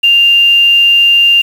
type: tone with quantisation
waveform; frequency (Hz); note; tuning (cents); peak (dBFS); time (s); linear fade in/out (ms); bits
sine; 2794; F7; 0; -4; 0.03-1.42; 10; 5
effects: none